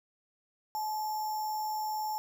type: tone with sample-and-hold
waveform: sine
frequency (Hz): 859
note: A5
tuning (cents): -42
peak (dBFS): -31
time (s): 0.75-2.18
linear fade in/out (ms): 0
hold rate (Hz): 6300
effects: none